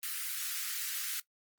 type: high-pass noise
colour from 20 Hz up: white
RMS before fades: -37 dBFS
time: 0.03-1.2 s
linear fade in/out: 2 ms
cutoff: 1300 Hz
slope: 48 dB/octave
effects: noise-tail reverb RT60 0.1 s tail -18 dB re dry + Opus 24 kbps